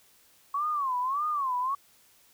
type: tone with vibrato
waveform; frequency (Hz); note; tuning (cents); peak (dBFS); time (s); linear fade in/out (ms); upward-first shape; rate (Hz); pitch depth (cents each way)
sine; 1100; C#6; -14; -26; 0.54-1.75; 5; sine; 1.7; 190
effects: white hiss -61 dBFS RMS until 2.33 s